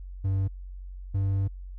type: tone pair in turn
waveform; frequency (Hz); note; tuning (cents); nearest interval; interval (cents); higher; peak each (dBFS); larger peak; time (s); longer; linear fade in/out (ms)
triangle; 96.5 / 97.62; G2 / G2; -27 / -7; unison; 20; second; -21; neither; 0.24-0.48 / 1.14-1.48; second; 10
effects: added 46 Hz sine -37 dBFS peak until 1.78 s